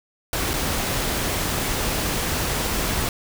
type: noise with dropouts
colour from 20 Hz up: pink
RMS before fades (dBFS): -24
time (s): 0.33-3.09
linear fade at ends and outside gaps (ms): 1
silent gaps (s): 0.534-0.538
effects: none